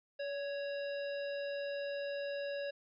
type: harmonic tone with a mistuned harmonic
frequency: 554.4 Hz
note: C#5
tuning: in tune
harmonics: 1 / 3 / 5 / 7 / 9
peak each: -37 / -47 / -50 / -54 / -56 dBFS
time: 0.19-2.71 s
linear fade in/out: 10 ms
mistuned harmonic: 1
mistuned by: +40 cents
effects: none